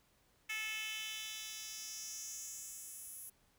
10% pulse tone with high-pass filter sweep, 435.2 Hz, A4, 19 cents flat, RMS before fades -45 dBFS, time 0.49-3.3 s, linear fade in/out 10 ms, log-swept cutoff 2300 to 11000 Hz, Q 2.7, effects pink hiss -72 dBFS RMS until 3.58 s

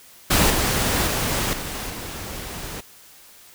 pink noise with level steps, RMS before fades -17 / -21 / -23 / -30 / -33 dBFS, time 0.3-2.81 s, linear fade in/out 10 ms, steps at 0.5 / 1.07 / 1.53 / 1.9 s, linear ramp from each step 2 ms, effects white hiss -48 dBFS RMS until 3.54 s

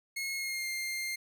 sawtooth tone with pitch glide, 2166 to 2110 Hz, C#7 to C7, -41 to +14 cents, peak -30 dBFS, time 0.16-1.16 s, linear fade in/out 10 ms, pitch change -45 cents, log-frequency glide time 0.36-0.68 s, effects none

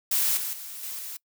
blue noise with level steps, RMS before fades -24 / -31 / -39 / -35 / -37 dBFS, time 0.11-1.17 s, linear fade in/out 5 ms, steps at 0.37 / 0.53 / 0.83 / 0.99 s, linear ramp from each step 2 ms, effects noise-tail reverb RT60 0.1 s tail -24 dB re dry

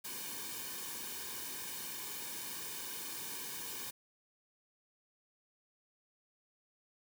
white noise with comb filter, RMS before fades -43 dBFS, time 0.04-3.91 s, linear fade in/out 10 ms, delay 1.5 ms, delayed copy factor -0.8, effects none

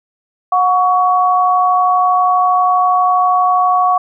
sine tone pair together, 728 / 1121.9 Hz, F#5 / C#6, -28 / +20 cents, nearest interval perfect fifth, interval 748 cents, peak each -12 dBFS, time 0.52-3.98 s, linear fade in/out 5 ms, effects none

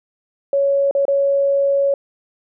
sine tone with dropouts, 557 Hz, C#5, 8 cents sharp, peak -13 dBFS, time 0.53-1.94 s, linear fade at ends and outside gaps 2 ms, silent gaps 0.911-0.95 / 1.053-1.081 s, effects none

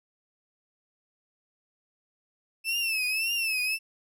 35% pulse tone with vibrato, 2637 Hz, E7, in tune, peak -24 dBFS, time 2.64-3.79 s, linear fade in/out 50 ms, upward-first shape triangle, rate 1.8 Hz, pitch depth 120 cents each way, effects none

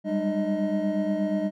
triangle tone cluster, 194.9 / 203.3 / 303.9 / 629 Hz, G3 / G#3 / D#4 / D#5, -10 / -37 / -41 / +19 cents, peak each -27 dBFS, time 0.04-1.51 s, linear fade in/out 50 ms, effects none

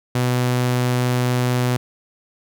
sawtooth tone, 124.4 Hz, B2, 13 cents sharp, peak -13 dBFS, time 0.15-1.77 s, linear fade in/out 5 ms, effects none

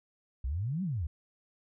sine exponential two-way sweep, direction up then down, 57.9 to 200 to 69.4 Hz, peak -30 dBFS, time 0.44-1.07 s, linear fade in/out 5 ms, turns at 0.83 s, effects none

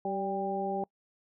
harmonic tone with a mistuned harmonic, 193.6 Hz, G3, 21 cents flat, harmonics 1 / 2 / 3 / 4, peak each -37 / -35 / -37 / -33 dBFS, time 0.05-0.84 s, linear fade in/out 2 ms, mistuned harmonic 4, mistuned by +42 cents, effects noise-tail reverb RT60 0.1 s tail -25 dB re dry

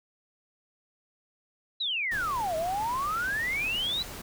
sine exponential two-way sweep, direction down then up, 4050 to 622.3 to 4050 Hz, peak -27 dBFS, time 1.8-4.03 s, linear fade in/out 10 ms, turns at 2.56 s
pink noise, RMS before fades -41 dBFS, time 2.11-4.22 s, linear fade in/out 10 ms
effects none

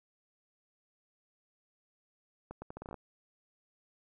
accelerating click train, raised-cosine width 1 ms, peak -29 dBFS, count 10, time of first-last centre 2.51-2.943 s, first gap 110 ms, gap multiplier 0.77, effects none

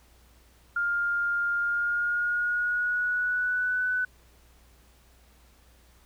sine tone with pitch glide, 1405 to 1497.2 Hz, F6 to F#6, +10 to +20 cents, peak -24 dBFS, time 0.76-4.05 s, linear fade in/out 5 ms, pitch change +110 cents, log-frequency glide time 1.57-3.84 s, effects added 60 Hz sine -57 dBFS peak until 6.05 s + pink hiss -61 dBFS RMS until 6.05 s

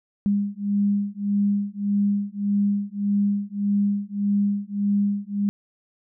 sine beating tone pair, 201.7 / 203.4 Hz, G3 / G#3, +50 / -36 cents, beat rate 1.7 Hz, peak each -23 dBFS, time 0.26-5.49 s, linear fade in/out 0 ms, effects none

